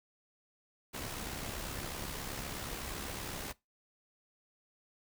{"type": "noise with amplitude modulation", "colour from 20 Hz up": "pink", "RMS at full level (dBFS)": -39, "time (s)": [0.93, 3.53], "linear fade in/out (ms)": 20, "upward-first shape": "sine", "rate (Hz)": 67.9, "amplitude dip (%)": 45, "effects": ["noise-tail reverb RT60 0.2 s tail -21 dB re dry"]}